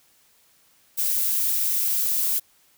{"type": "noise", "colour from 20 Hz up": "violet", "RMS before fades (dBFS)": -23, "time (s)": [0.97, 2.4], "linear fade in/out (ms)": 20, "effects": ["white hiss -60 dBFS RMS until 2.77 s"]}